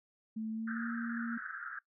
sine tone with pitch glide, 220 to 232.7 Hz, A3 to A#3, 0 to -3 cents, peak -35 dBFS, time 0.36-1.38 s, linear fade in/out 10 ms, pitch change +97 cents, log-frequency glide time 0.51-0.88 s
white band-pass noise, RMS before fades -43 dBFS, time 0.67-1.79 s, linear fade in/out 5 ms, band 1300 to 1700 Hz, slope 96 dB/octave
effects noise-tail reverb RT60 0.1 s tail -17 dB re dry

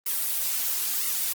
blue noise with flanger, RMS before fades -27 dBFS, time 0.06-1.33 s, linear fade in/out 5 ms, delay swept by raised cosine 1.2 to 7.1 ms, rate 1 Hz, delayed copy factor -0.95, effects Opus 32 kbps

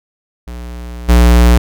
square tone with level steps, 59.8 Hz, A#1, 45 cents sharp, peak -25 / -5 dBFS, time 0.47-1.58 s, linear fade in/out 5 ms, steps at 1.08 s, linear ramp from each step 20 ms, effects none

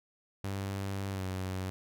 sawtooth tone with pitch glide, 98 to 93.68 Hz, G2 to F#2, 0 to +22 cents, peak -30 dBFS, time 0.44-1.7 s, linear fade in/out 0 ms, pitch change -78 cents, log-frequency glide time 1.11-1.24 s, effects none

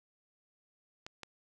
clicks, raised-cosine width 0.2 ms, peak -26 dBFS, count 2, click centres 1.065 / 1.233 s, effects none

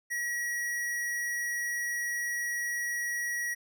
square tone, 1914 Hz, A#6, 45 cents sharp, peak -31 dBFS, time 0.1-3.55 s, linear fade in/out 20 ms, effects none

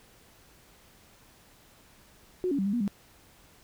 sine tone with pitch steps, 365.1 / 280.8 / 194.1 / 200.6 / 240.6 / 200.7 Hz, F#4 / C#4 / G3 / G3 / B3 / G3, -23 / +22 / -17 / +40 / -45 / +41 cents, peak -25 dBFS, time 2.44-2.878 s, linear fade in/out 0 ms, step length 73 ms, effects pink hiss -58 dBFS RMS until 3.63 s

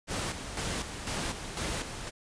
pink noise with tremolo, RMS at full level -33 dBFS, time 0.07-2.11 s, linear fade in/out 50 ms, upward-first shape square, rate 2 Hz, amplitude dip 55%, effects resampled to 22050 Hz

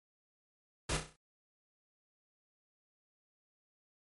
pink noise with echo, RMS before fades -34 dBFS, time 0.89-0.97 s, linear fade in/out 5 ms, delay 32 ms, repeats 6, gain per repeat -6 dB, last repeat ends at 1.162 s, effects MP3 48 kbps

